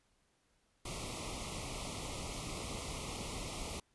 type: band-stop noise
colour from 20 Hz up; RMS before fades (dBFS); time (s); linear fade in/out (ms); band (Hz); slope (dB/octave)
pink; -42; 0.85-3.8; 5; 1300 to 2000; 96
effects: pink hiss -75 dBFS RMS until 3.94 s + resampled to 24000 Hz